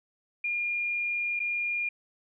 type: tone with dropouts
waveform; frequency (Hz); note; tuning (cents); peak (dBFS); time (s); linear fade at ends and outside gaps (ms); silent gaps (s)
sine; 2415; D7; +48; -27; 0.44-1.89; 5; 1.394-1.4
effects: none